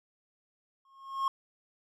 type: tone with exponential growth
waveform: triangle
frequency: 1082 Hz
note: C#6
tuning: 42 cents flat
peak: -22 dBFS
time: 0.85-1.28 s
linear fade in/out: 2 ms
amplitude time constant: 92 ms
effects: none